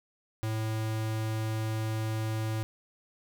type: tone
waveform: square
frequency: 110 Hz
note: A2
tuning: in tune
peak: -30 dBFS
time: 0.43-2.63 s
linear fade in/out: 0 ms
effects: none